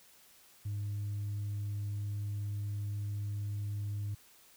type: tone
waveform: sine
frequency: 102.6 Hz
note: G#2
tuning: 21 cents flat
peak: -32 dBFS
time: 0.65-4.15 s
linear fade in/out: 10 ms
effects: tanh soft clip ceiling -32 dBFS + white hiss -61 dBFS RMS until 4.56 s